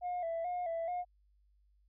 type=tone with vibrato; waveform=sine; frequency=689 Hz; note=F5; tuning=24 cents flat; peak=-32 dBFS; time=0.01-1.05 s; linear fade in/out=50 ms; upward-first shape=square; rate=2.3 Hz; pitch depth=65 cents each way; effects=tanh soft clip ceiling -32 dBFS + added 50 Hz sine -66 dBFS peak until 1.88 s